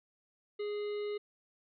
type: harmonic tone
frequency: 415.3 Hz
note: G#4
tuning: in tune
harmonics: 1 / 3 / 5 / 7 / 9 / 10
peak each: -34 / -53 / -51 / -55 / -56 / -59 dBFS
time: 0.59-1.18 s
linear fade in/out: 10 ms
effects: none